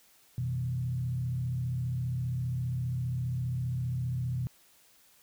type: tone with frequency modulation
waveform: sine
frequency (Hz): 124.9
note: B2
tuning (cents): +20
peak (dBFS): -29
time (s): 0.38-4.47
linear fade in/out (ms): 0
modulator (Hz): 35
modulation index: 0.67
effects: white hiss -62 dBFS RMS until 5.22 s